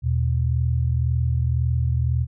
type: tone pair together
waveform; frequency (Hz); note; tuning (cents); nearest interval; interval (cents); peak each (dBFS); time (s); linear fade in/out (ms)
sine; 79.78 / 121.7; D#2 / B2; +44 / -25; perfect fifth; 731; -21; 0.02-2.27; 50
effects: none